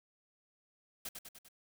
white noise with echo, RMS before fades -42 dBFS, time 1.05-1.09 s, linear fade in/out 5 ms, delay 99 ms, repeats 4, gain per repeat -4 dB, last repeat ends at 1.486 s, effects none

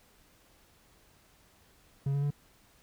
triangle tone with pitch steps, 138.59 / 141.42 / 144.31 Hz, C#3 / C#3 / D3, 0 / +35 / -30 cents, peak -25 dBFS, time 2.06-2.306 s, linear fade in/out 5 ms, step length 82 ms, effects pink hiss -63 dBFS RMS until 2.82 s

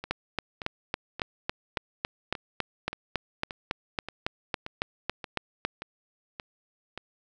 two click trains, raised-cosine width 0.3 ms, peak -11 / -20 dBFS, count 21 / 13, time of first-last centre 0.11-5.65 / 0.04-6.976 s, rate 3.61 / 1.73 Hz, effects none

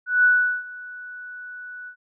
sine tone with ADSR envelope, 1480 Hz, F#6, in tune, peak -12 dBFS, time 0.06-1.96 s, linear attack 180 ms, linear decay 390 ms, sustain -22 dB, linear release 85 ms, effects none

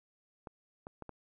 clicks, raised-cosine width 1 ms, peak -30 dBFS, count 4, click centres 0.472 / 0.869 / 1.023 / 1.093 s, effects none

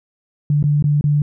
sine tone with dropouts, 146.83 Hz, D3, in tune, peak -12 dBFS, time 0.5-1.22 s, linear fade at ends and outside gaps 2 ms, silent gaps 0.627-0.639 / 0.825-0.841 / 1.011-1.04 s, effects none

